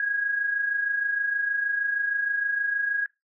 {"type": "tone pair together", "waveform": "sine", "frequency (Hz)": [1622, 1648.4], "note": ["G#6", "G#6"], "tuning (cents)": [-41, -13], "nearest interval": "unison", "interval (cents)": 28, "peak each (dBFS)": [-32, -24], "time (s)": [0, 3.06], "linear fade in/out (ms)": 2, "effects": ["noise-tail reverb RT60 0.2 s tail -22 dB re dry"]}